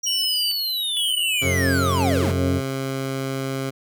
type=linear sweep; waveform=square; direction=down; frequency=5730 to 136.2 Hz; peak=-23 dBFS; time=0.03-2.32 s; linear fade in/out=10 ms
type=tone with tremolo; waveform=square; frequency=2969 Hz; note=F#7; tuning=5 cents sharp; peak=-23 dBFS; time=0.06-1.54 s; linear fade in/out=10 ms; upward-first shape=square; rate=1.1 Hz; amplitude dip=75%
type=tone; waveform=15% pulse; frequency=134.3 Hz; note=C3; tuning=46 cents sharp; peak=-18 dBFS; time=1.41-3.71 s; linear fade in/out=20 ms
type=harmonic tone; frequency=90.4 Hz; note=F#2; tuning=40 cents flat; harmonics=1 / 2 / 3 / 4 / 5 / 6 / 7; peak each=-22 / -29 / -26 / -36 / -30 / -32 / -39 dBFS; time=1.42-2.62 s; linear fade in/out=50 ms
effects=none